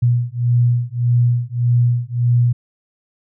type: beating tone pair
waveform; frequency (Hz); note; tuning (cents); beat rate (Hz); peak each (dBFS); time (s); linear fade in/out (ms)
sine; 120 / 121.7; B2 / B2; -49 / -25; 1.7; -16; 0.02-2.53; 10
effects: none